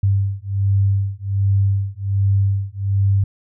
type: beating tone pair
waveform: sine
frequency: 98 / 99.3 Hz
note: G2 / G2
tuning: 0 / +23 cents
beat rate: 1.3 Hz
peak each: -18 dBFS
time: 0.03-3.24 s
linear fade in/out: 5 ms
effects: none